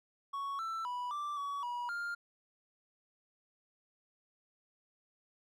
triangle tone with pitch steps, 1112 / 1332 / 983 / 1174 / 1131 / 967 / 1402 Hz, C#6 / E6 / B5 / D6 / C#6 / B5 / F6, +5 / +18 / -8 / -1 / +34 / -37 / +6 cents, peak -34 dBFS, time 0.33-2.15 s, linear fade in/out 10 ms, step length 260 ms, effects none

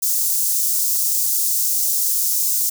white high-pass noise, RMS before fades -19 dBFS, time 0.02-2.7 s, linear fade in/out 10 ms, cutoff 5700 Hz, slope 24 dB/octave, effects none

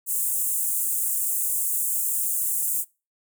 pink high-pass noise, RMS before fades -25 dBFS, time 0.06-2.85 s, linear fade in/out 50 ms, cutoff 7700 Hz, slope 48 dB/octave, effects noise-tail reverb RT60 0.3 s tail -24 dB re dry

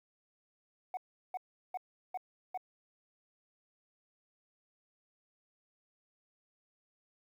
sine tone bursts, 740 Hz, F#5, in tune, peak -32 dBFS, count 5, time 0.94-2.575 s, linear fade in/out 2 ms, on 31 ms, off 370 ms, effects tanh soft clip ceiling -34 dBFS + 11-bit

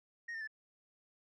sine tone with pitch steps, 1864.7 / 1804.3 / 1745.9 Hz, A#6 / A6 / A6, 0 / +43 / -14 cents, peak -37 dBFS, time 0.28-0.475 s, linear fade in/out 10 ms, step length 65 ms, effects tanh soft clip ceiling -39 dBFS

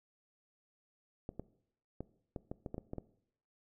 clicks, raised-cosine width 2 ms, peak -27 dBFS, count 10, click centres 1.291 / 1.396 / 2.006 / 2.362 / 2.515 / 2.662 / 2.744 / 2.781 / 2.934 / 2.983 s, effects noise-tail reverb RT60 0.7 s tail -19 dB re dry

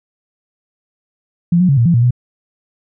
sine tone with pitch steps, 172.4 / 182 / 138.9 / 117.3 / 170.8 / 118.6 / 122.9 Hz, F3 / F#3 / C#3 / A#2 / F3 / A#2 / B2, -22 / -28 / +4 / +11 / -38 / +30 / -8 cents, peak -8 dBFS, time 1.52-2.108 s, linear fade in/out 5 ms, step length 84 ms, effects none

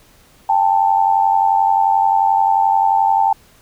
sine tone pair together, 794.6 / 886 Hz, G5 / A5, +23 / +12 cents, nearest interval major second, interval 189 cents, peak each -14 dBFS, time 0.49-3.33 s, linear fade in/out 5 ms, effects pink hiss -50 dBFS RMS until 3.61 s

